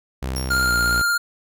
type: tone with pitch glide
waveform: sawtooth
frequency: 65.1 to 59.35 Hz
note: C2 to A#1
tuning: -8 to +32 cents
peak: -20 dBFS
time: 0.22-1.02 s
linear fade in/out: 10 ms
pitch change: -160 cents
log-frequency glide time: 0.59-0.73 s
type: tone with exponential decay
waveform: 25% pulse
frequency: 5560 Hz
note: F8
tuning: 9 cents flat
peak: -20 dBFS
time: 0.36-0.71 s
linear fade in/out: 2 ms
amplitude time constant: 74 ms
type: tone with vibrato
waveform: square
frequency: 1403 Hz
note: F6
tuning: 8 cents sharp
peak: -18 dBFS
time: 0.5-1.18 s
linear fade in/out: 10 ms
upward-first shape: sine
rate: 17 Hz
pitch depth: 18 cents each way
effects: none